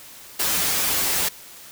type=noise with comb filter; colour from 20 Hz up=white; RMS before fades=-22 dBFS; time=0.39-1.29 s; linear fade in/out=10 ms; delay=8.4 ms; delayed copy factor=-0.85; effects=white hiss -43 dBFS RMS until 1.71 s